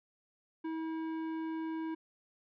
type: tone with tanh clipping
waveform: sine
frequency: 321.8 Hz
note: E4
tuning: 42 cents flat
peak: -37 dBFS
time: 0.64-1.95 s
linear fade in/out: 10 ms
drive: 13 dB
effects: none